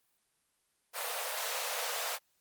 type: high-pass noise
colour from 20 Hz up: pink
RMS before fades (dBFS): -36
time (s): 0.93-2.19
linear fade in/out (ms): 50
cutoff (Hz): 470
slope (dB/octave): 96
effects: white hiss -75 dBFS RMS until 2.4 s + Opus 32 kbps